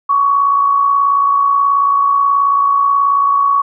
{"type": "tone with amplitude modulation", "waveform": "sine", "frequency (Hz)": 1121, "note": "C#6", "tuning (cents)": 19, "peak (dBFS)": -7, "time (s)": [0.09, 3.62], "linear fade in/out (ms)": 10, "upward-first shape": "sine", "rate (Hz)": 58.5, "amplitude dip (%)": 45, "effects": []}